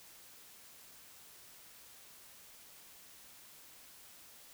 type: silence
effects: white hiss -57 dBFS RMS until 4.53 s